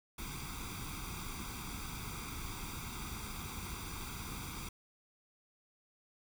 pink noise with comb filter, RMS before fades -43 dBFS, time 0.18-4.69 s, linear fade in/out 5 ms, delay 0.84 ms, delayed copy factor +0.85, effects none

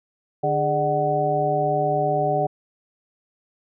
harmonic tone with a mistuned harmonic, 149.4 Hz, D3, 30 cents sharp, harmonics 1 / 2 / 3 / 4 / 5, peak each -27 / -33 / -26 / -24 / -22 dBFS, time 0.43-2.47 s, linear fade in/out 10 ms, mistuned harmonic 3, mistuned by -140 cents, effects none

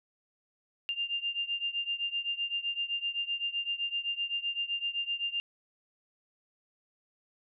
sine beating tone pair, 2794 / 2801.8 Hz, F7 / F7, 0 / +5 cents, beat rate 7.8 Hz, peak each -33 / -35 dBFS, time 0.89-5.4 s, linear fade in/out 0 ms, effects none

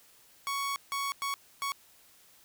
sawtooth tone bursts at uneven times, 1114 Hz, C#6, 8 cents sharp, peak -27 dBFS, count 4, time 0.47-0.76 / 0.92-1.12 / 1.22-1.34 / 1.62-1.72 s, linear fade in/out 0 ms, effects white hiss -60 dBFS RMS until 2.44 s

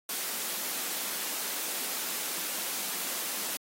white high-pass noise, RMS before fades -34 dBFS, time 0.09-3.57 s, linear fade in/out 2 ms, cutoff 180 Hz, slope 48 dB/octave, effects AAC 48 kbps

